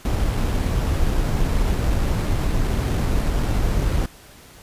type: noise with sample-and-hold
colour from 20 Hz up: brown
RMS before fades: -20 dBFS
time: 0.05-4.06 s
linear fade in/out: 2 ms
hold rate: 6300 Hz
effects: pink hiss -46 dBFS RMS until 4.62 s + resampled to 32000 Hz